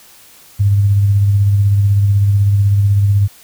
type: tone with tremolo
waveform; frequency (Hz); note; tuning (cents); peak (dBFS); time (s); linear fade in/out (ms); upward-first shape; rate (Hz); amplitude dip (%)
sine; 100.6; G2; +45; -7; 0.59-3.28; 20; sine; 16; 30
effects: white hiss -43 dBFS RMS until 3.43 s